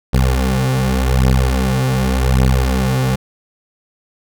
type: beating tone pair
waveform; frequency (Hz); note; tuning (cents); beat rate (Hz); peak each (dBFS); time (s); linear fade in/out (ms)
20% pulse; 64.3 / 65.17; C2 / C2; -30 / -6; 0.87; -10 / -11; 0.13-3.16; 10
effects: none